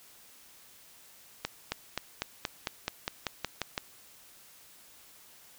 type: accelerating click train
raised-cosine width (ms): 0.2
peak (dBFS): -13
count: 12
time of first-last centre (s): 1.45-3.778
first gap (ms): 270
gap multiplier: 0.95
effects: white hiss -56 dBFS RMS until 5.58 s